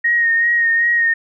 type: tone with vibrato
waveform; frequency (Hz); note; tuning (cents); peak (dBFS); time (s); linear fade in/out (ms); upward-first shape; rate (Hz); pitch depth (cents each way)
sine; 1864.7; A#6; 0; -12; 0.04-1.14; 10; sine; 2.6; 28
effects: none